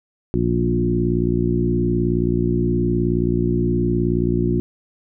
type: harmonic tone with a mistuned harmonic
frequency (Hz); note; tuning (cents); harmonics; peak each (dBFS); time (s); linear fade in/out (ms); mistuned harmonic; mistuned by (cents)
59; A#1; +22; 1 / 2 / 3 / 4 / 5 / 6; -25 / -23 / -23 / -24 / -25 / -22; 0.34-4.6; 0; 2; +15
effects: none